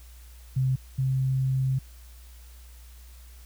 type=tone pair in turn; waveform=sine; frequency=130.81 / 131.95 Hz; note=C3 / C3; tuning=0 / +15 cents; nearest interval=unison; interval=15 cents; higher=second; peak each=-21 / -22 dBFS; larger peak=first; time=0.56-0.76 / 0.98-1.79 s; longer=second; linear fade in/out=10 ms; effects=added 60 Hz sine -45 dBFS peak until 3.45 s + white hiss -56 dBFS RMS until 3.45 s